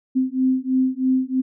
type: beating tone pair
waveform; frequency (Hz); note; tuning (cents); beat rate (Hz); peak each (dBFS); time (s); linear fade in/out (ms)
sine; 258 / 261.1; C4 / C4; -24 / -3; 3.1; -20; 0.15-1.42; 20
effects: none